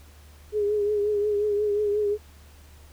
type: tone with vibrato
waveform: sine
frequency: 415.3 Hz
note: G#4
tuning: in tune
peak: -21 dBFS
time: 0.52-2.18 s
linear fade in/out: 50 ms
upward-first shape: triangle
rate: 5.6 Hz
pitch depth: 49 cents each way
effects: added 74 Hz sine -48 dBFS peak until 2.92 s + pink hiss -55 dBFS RMS until 2.92 s